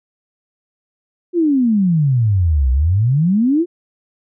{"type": "exponential two-way sweep", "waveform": "sine", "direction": "down then up", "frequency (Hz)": [361.8, 61.74, 361.8], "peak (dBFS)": -11, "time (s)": [1.33, 3.66], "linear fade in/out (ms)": 50, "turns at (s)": 2.71, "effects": []}